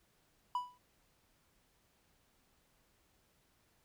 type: tone with exponential decay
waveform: triangle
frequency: 987.8 Hz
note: B5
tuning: in tune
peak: -28 dBFS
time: 0.55-0.78 s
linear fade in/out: 2 ms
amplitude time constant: 50 ms
effects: pink hiss -73 dBFS RMS until 3.84 s

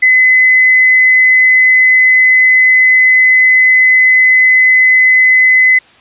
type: tone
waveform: sine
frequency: 2027 Hz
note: B6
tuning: 45 cents sharp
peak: -4 dBFS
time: 0.02-5.79 s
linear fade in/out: 10 ms
effects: white hiss -43 dBFS RMS until 6 s + resampled to 8000 Hz

